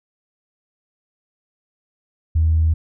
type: tone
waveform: sine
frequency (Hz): 80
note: D#2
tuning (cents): +49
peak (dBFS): -12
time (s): 2.35-2.74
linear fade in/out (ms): 10
effects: tanh soft clip ceiling -8 dBFS